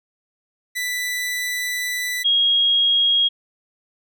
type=tone pair in turn; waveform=sawtooth / sine; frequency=1981 / 3278 Hz; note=B6 / G#7; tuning=+5 / -23 cents; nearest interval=major sixth; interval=872 cents; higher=second; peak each=-19 / -14 dBFS; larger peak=second; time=0.75-2.24 / 2.24-3.29 s; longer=first; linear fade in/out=20 ms; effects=none